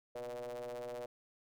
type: ring-modulated tone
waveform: square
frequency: 61.74 Hz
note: B1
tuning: in tune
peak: -39 dBFS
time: 0.15-1.06 s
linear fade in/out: 5 ms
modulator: 548 Hz
effects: none